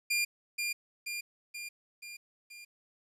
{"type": "tone with echo", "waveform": "sawtooth", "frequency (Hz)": 2400, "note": "D7", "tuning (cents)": 37, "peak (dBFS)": -24, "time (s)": [0.1, 0.25], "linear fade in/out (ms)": 10, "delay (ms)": 480, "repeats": 5, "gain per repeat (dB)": -4, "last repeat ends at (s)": 2.65, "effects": ["resampled to 32000 Hz", "11-bit"]}